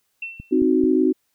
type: tone with exponential decay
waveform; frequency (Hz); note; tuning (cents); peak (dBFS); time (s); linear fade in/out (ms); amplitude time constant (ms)
sine; 2697; E7; +39; -25; 0.22-0.6; 5; 81
type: click train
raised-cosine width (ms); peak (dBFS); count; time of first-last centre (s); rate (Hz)
5; -23; 3; 0.4-0.839; 4.56
type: chord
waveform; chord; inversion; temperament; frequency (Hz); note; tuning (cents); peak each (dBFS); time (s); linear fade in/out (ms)
sine; C diminished; none; equal; 261.6 / 311.1 / 370; C4 / Eb4 / Gb4; 0 / 0 / 0; -19; 0.51-1.13; 20
effects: white hiss -70 dBFS RMS until 1.34 s